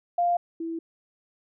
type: tone pair in turn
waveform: sine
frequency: 698.5 / 329.6 Hz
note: F5 / E4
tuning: 0 / 0 cents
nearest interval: octave + minor second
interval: 1300 cents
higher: first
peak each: -20 / -29 dBFS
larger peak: first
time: 0.18-0.37 / 0.6-0.79 s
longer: neither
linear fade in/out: 5 ms
effects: none